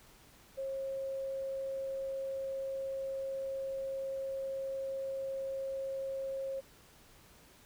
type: tone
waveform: sine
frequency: 539 Hz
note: C#5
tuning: 49 cents flat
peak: -35 dBFS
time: 0.57-6.61 s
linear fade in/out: 20 ms
effects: pink hiss -60 dBFS RMS until 7.65 s